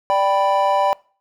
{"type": "chord", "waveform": "triangle", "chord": "G major", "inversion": "second", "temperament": "equal", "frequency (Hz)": [587.3, 784, 987.8], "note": ["D5", "G5", "B5"], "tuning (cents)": [0, 0, 0], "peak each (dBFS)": -17, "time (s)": [0.1, 0.93], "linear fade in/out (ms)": 0, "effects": ["noise-tail reverb RT60 0.4 s tail -23 dB re dry"]}